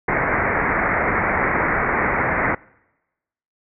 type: low-pass noise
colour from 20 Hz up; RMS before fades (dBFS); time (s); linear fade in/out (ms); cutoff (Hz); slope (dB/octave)
white; -20; 0.08-2.55; 5; 2200; 96
effects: noise-tail reverb RT60 1.0 s tail -25 dB re dry